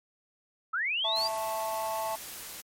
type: linear sweep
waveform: sine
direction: up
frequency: 1250 to 4850 Hz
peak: -27 dBFS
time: 0.73-1.28 s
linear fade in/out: 10 ms
type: chord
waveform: triangle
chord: A major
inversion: second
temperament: just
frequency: 660 / 880 / 1100 Hz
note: E5 / A5 / C#6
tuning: +2 / 0 / -14 cents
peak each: -32 / -31 / -37 dBFS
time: 1.04-2.16 s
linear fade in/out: 10 ms
type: noise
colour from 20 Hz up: white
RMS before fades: -42 dBFS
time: 1.15-2.62 s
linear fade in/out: 20 ms
effects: MP3 64 kbps